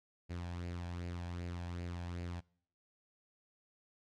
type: tone with flanger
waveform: sawtooth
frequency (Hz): 87.31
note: F2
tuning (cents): 0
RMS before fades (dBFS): -42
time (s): 0.29-2.41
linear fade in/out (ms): 20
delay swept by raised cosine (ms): 0.42 to 1.24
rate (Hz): 2.6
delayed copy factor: +0.5
effects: noise-tail reverb RT60 0.6 s tail -24 dB re dry + low-pass 6000 Hz 12 dB/octave